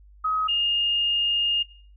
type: tone pair in turn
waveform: sine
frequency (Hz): 1268 / 2833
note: D#6 / F7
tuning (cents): +32 / +24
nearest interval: octave + major second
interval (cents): 1392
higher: second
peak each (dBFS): -21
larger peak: neither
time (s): 0.24-0.48 / 0.48-1.63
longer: second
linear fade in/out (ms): 10
effects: noise-tail reverb RT60 0.5 s tail -18 dB re dry + added 50 Hz sine -48 dBFS peak until 1.96 s

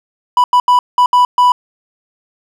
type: tone bursts at uneven times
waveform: triangle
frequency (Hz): 987.8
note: B5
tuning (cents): 0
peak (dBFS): -4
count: 6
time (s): 0.37-0.44 / 0.53-0.6 / 0.68-0.79 / 0.98-1.06 / 1.13-1.25 / 1.38-1.52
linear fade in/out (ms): 2
effects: none

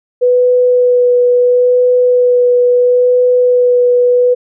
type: tone with vibrato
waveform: sine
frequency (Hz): 493.9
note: B4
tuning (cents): 0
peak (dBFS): -6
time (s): 0.21-4.35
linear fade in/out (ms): 20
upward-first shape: sine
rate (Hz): 0.74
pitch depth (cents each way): 11
effects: none

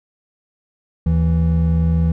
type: tone pair together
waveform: triangle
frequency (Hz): 77.78 / 164.81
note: D#2 / E3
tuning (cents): 0 / 0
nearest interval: octave + minor second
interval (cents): 1300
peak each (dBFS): -14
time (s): 1.06-2.12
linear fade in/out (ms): 5
effects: none

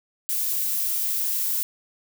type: noise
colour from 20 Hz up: violet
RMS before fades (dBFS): -25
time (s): 0.29-1.63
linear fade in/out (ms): 0
effects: none

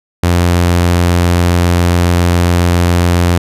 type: tone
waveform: sawtooth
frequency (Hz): 87.31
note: F2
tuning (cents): 0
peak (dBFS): -4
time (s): 0.23-3.38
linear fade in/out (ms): 5
effects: resampled to 32000 Hz

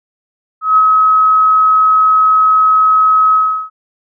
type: tone with ADSR envelope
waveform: sine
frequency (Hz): 1278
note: D#6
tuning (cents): +46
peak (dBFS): -4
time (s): 0.61-3.7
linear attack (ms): 160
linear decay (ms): 45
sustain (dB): -2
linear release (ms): 360
effects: none

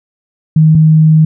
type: tone pair in turn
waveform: sine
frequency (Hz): 157 / 157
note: D#3 / D#3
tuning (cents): +16 / +16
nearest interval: unison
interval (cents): 0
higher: neither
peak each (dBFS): -3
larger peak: neither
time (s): 0.56-0.75 / 0.75-1.25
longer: second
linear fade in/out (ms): 5
effects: none

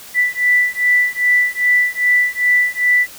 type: beating tone pair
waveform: sine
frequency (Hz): 1975.5 / 1978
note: B6 / B6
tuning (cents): 0 / +2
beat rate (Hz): 2.5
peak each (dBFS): -15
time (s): 0.14-3.07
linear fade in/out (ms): 50
effects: white hiss -37 dBFS RMS until 3.18 s

